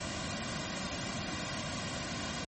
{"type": "noise with comb filter", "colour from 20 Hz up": "pink", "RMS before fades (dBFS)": -37, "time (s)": [0, 2.45], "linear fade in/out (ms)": 10, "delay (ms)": 2.3, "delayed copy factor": -0.65, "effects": ["high-pass 60 Hz 12 dB/octave", "MP3 32 kbps"]}